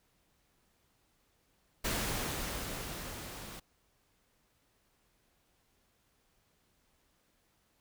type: noise with level ramp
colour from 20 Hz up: pink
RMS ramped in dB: -33 to -47 dBFS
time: 1.84-3.6 s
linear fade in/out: 10 ms
effects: pink hiss -73 dBFS RMS until 7.8 s